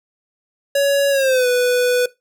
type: tone with pitch glide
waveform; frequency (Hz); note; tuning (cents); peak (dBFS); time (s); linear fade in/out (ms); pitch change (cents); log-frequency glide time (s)
square; 561 to 494.1; C#5 to B4; +21 to +1; -14; 0.75-2.06; 5; -220; 1.1-1.47
effects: noise-tail reverb RT60 0.2 s tail -19 dB re dry